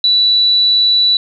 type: tone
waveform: sine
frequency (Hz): 3951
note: B7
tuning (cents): 0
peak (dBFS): -8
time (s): 0.04-1.17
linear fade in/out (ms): 2
effects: none